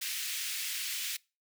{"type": "high-pass noise", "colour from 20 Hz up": "pink", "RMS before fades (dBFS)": -36, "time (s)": [0.01, 1.17], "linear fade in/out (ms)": 10, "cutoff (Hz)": 2100, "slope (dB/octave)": 24, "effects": ["noise-tail reverb RT60 0.3 s tail -24 dB re dry"]}